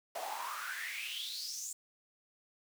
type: noise with high-pass filter sweep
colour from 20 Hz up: pink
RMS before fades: -41 dBFS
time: 0.15-1.73 s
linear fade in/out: 5 ms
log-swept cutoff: 640 to 7500 Hz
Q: 7.7
effects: none